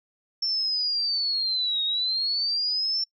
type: linear two-way sweep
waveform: sine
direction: down then up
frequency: 5410 to 3729 to 5410 Hz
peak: -23 dBFS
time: 0.42-3.04 s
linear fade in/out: 5 ms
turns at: 1.84 s
effects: noise-tail reverb RT60 0.1 s tail -26 dB re dry